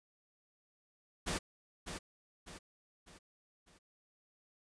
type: noise with echo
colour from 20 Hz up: pink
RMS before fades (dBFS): -36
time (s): 1.26-1.39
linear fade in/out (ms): 20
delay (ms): 600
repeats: 4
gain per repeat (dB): -7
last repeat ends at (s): 3.79
effects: resampled to 22050 Hz